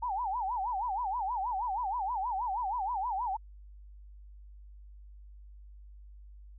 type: tone with vibrato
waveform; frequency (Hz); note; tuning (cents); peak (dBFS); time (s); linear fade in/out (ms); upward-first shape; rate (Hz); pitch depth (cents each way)
sine; 867; A5; -26; -30; 0.02-3.37; 10; sine; 6.3; 250
effects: added 50 Hz sine -48 dBFS peak until 6.58 s